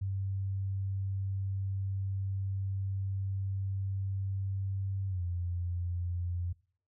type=tone with pitch glide; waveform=sine; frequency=97 to 87.93 Hz; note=G2 to F2; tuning=-18 to +12 cents; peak=-31 dBFS; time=0.01-6.53 s; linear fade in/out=10 ms; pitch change=-170 cents; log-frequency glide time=5.08-5.22 s; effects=noise-tail reverb RT60 0.5 s tail -22 dB re dry